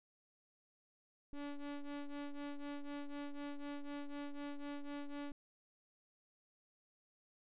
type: ring-modulated tone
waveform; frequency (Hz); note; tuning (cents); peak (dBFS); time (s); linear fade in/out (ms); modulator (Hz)
square; 144; D3; -34; -40; 1.33-5.32; 2; 142
effects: resampled to 8000 Hz